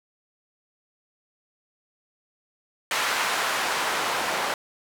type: noise with band-pass filter sweep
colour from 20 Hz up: white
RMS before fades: -26 dBFS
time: 2.91-4.54 s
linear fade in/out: 2 ms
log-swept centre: 1300 to 790 Hz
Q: 0.91
effects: none